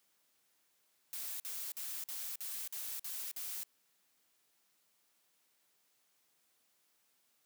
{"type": "noise bursts", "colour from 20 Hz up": "blue", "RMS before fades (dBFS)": -42, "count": 8, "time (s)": [1.13, 3.633], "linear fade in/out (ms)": 0, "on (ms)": 270, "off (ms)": 49, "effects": ["white hiss -75 dBFS RMS until 7.45 s", "high-pass 150 Hz 12 dB/octave"]}